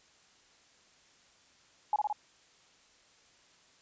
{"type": "tone with echo", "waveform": "sine", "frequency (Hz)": 840, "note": "G#5", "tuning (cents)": 19, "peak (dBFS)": -24, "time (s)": [1.93, 1.96], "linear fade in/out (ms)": 2, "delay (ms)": 56, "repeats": 3, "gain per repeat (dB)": -2, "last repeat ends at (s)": 2.128, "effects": ["white hiss -63 dBFS RMS until 3.81 s", "resampled to 16000 Hz"]}